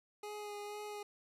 25% pulse tone with vibrato, 415.3 Hz, G#4, in tune, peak -39 dBFS, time 0.23-1.03 s, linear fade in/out 5 ms, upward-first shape sine, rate 2.1 Hz, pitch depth 16 cents each way, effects resampled to 32000 Hz + 13-bit

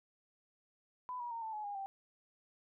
sine tone with pitch steps, 1000 / 959.8 / 921.3 / 884.2 / 848.7 / 814.6 / 781.9 Hz, B5 / B5 / A#5 / A5 / G#5 / G#5 / G5, +21 / -50 / -21 / +8 / +37 / -34 / -5 cents, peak -39 dBFS, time 1.09-1.86 s, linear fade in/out 0 ms, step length 110 ms, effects none

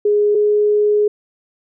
sine tone pair in turn, 415.3 / 417.9 Hz, G#4 / G#4, 0 / +11 cents, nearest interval unison, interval 11 cents, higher second, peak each -11 dBFS, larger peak neither, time 0.05-0.35 / 0.35-1.08 s, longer second, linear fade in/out 5 ms, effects none

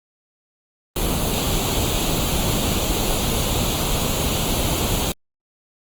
pink noise with comb filter, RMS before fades -21 dBFS, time 0.96-5.12 s, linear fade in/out 2 ms, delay 0.28 ms, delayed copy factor +0.65, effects Opus 24 kbps

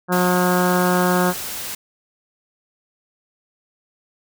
harmonic tone, 180 Hz, F#3, 47 cents flat, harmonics 1 / 2 / 3 / 4 / 5 / 6 / 7 / 8 / 9, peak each -19 / -22 / -24 / -25 / -26 / -27 / -27 / -28 / -29 dBFS, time 0.08-1.34 s, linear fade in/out 50 ms
white noise, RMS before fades -29 dBFS, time 0.12-1.75 s, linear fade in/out 5 ms
effects none

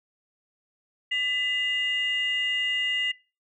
sine tone pair together, 2003 / 2833 Hz, B6 / F7, +24 / +24 cents, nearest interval tritone, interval 600 cents, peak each -26 dBFS, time 1.11-3.12 s, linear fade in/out 10 ms, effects noise-tail reverb RT60 0.3 s tail -21 dB re dry + tanh soft clip ceiling -17 dBFS

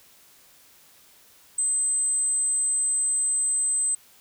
sine tone, 8170 Hz, C9, 42 cents flat, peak -21 dBFS, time 1.58-3.95 s, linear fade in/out 5 ms, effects white hiss -55 dBFS RMS until 4.2 s

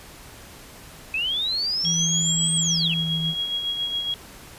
sine linear two-way sweep, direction up then down, 2509 to 8372 to 2509 Hz, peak -22 dBFS, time 1.14-2.94 s, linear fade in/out 2 ms, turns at 2.55 s
sine tone with pitch glide, 164.81 to 161.6 Hz, E3 to E3, 0 to -34 cents, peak -25 dBFS, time 1.83-3.35 s, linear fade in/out 50 ms, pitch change -34 cents, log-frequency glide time 2.95-3.07 s
sine tone with tremolo, 3300 Hz, G#7, 12 cents flat, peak -22 dBFS, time 1.85-4.14 s, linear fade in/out 0 ms, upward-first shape sine, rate 7.2 Hz, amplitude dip 45%
effects pink hiss -44 dBFS RMS until 4.58 s + resampled to 32000 Hz

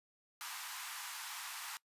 pink high-pass noise, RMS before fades -45 dBFS, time 0.41-1.77 s, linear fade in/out 0 ms, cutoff 860 Hz, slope 48 dB/octave, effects noise-tail reverb RT60 0.1 s tail -21 dB re dry + resampled to 32000 Hz

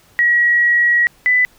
sine tone pair in turn, 1912 / 1995.8 Hz, A#6 / B6, +43 / +18 cents, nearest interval minor second, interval 75 cents, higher second, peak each -10 dBFS, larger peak neither, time 0.19-1.07 / 1.26-1.45 s, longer first, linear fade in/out 0 ms, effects pink hiss -51 dBFS RMS until 1.58 s

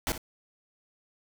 pink noise with echo, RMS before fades -29 dBFS, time 0.07-0.12 s, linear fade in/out 0 ms, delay 58 ms, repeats 1, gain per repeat -11 dB, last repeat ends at 0.178 s, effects none

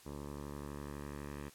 10% pulse tone with low-pass filter sweep, 72 Hz, D2, 34 cents flat, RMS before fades -45 dBFS, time 0.05-1.5 s, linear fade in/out 20 ms, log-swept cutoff 900 to 2300 Hz, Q 1.2, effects white hiss -60 dBFS RMS until 1.54 s + low-pass 12000 Hz 12 dB/octave

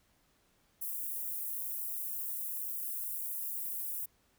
white high-pass noise, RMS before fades -38 dBFS, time 0.81-4.06 s, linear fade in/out 10 ms, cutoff 11000 Hz, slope 24 dB/octave, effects pink hiss -71 dBFS RMS until 4.38 s

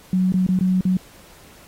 sine tone with dropouts, 185 Hz, F#3, in tune, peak -15 dBFS, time 0.13-0.97 s, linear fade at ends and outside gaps 2 ms, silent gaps 0.322-0.34 / 0.466-0.488 / 0.59-0.609 / 0.809-0.852 s, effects pink hiss -48 dBFS RMS until 1.67 s + AAC 48 kbps

